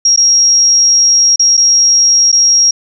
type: tone with dropouts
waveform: sine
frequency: 5610 Hz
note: F8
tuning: 7 cents sharp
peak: -5 dBFS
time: 0.05-2.71 s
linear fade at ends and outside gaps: 5 ms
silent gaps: 0.162-0.174 / 1.36-1.394 / 1.57-1.575 / 2.318-2.326 s
effects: none